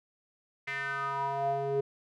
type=tone with band-pass filter sweep; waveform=square; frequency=138.59 Hz; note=C#3; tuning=in tune; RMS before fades=-32 dBFS; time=0.67-1.81 s; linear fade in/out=10 ms; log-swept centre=2100 to 440 Hz; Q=5.7; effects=none